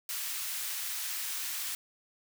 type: high-pass noise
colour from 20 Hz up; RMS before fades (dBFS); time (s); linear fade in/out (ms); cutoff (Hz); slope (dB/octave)
white; -36; 0.09-1.75; 2; 1400; 12
effects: none